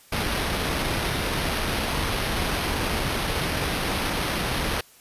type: noise with sample-and-hold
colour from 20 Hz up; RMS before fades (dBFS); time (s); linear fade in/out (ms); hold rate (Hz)
pink; -26; 0.12-4.81; 5; 7350
effects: white hiss -53 dBFS RMS until 5 s + resampled to 32000 Hz